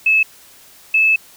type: tone pair in turn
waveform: sine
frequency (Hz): 2600 / 2610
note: E7 / E7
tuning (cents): -24 / -18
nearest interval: unison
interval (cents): 6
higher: second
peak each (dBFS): -10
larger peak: neither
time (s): 0.06-0.23 / 0.94-1.16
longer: second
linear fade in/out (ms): 5
effects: white hiss -45 dBFS RMS until 1.36 s